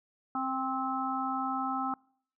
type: harmonic tone with a mistuned harmonic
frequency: 263.5 Hz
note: C4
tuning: 12 cents sharp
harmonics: 1 / 3 / 4 / 5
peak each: -35 / -34 / -39 / -34 dBFS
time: 0.35-1.94 s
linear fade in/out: 2 ms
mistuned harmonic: 5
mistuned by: -20 cents
effects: noise-tail reverb RT60 0.6 s tail -26 dB re dry

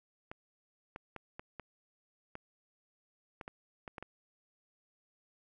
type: clicks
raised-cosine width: 0.5 ms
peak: -28 dBFS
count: 11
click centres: 0.315 / 0.961 / 1.163 / 1.395 / 1.597 / 2.354 / 3.412 / 3.479 / 3.878 / 3.982 / 4.026 s
effects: none

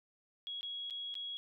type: tone with dropouts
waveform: sine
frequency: 3322 Hz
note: G#7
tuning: in tune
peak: -39 dBFS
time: 0.47-1.37 s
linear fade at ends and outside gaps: 0 ms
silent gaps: 0.61-0.63 / 0.9-0.907 / 1.142-1.153 s
effects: none

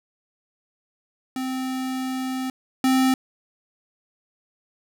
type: tone pair in turn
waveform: square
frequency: 259.7 / 261.2 Hz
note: C4 / C4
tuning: -13 / -3 cents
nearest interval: unison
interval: 10 cents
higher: second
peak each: -26 / -17 dBFS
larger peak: second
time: 1.36-2.5 / 2.84-3.14 s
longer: first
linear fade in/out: 2 ms
effects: none

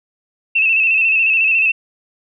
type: tone with vibrato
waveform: sine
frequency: 2637 Hz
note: E7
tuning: in tune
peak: -11 dBFS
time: 0.55-1.72 s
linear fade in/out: 10 ms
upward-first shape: square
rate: 14 Hz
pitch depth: 41 cents each way
effects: none

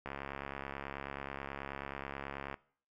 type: click train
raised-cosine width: 0.5 ms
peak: -25 dBFS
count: 173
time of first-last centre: 0.06-2.542 s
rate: 69.3 Hz
effects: noise-tail reverb RT60 0.5 s tail -21 dB re dry

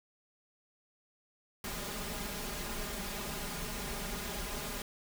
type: noise with comb filter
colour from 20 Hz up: pink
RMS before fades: -39 dBFS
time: 1.64-4.82 s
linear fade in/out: 2 ms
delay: 4.9 ms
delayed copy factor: +0.8
effects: none

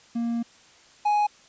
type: tone pair in turn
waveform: triangle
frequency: 233.8 / 833.2 Hz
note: A#3 / G#5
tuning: +5 / +5 cents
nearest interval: octave + minor seventh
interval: 2200 cents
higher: second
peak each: -22 / -17 dBFS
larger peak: second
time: 0.15-0.43 / 1.05-1.27 s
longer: first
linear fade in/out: 10 ms
effects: white hiss -54 dBFS RMS until 1.48 s + resampled to 16000 Hz

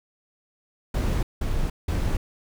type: noise bursts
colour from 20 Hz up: brown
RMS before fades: -24 dBFS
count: 3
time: 0.94-2.17 s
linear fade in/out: 5 ms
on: 290 ms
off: 180 ms
effects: none

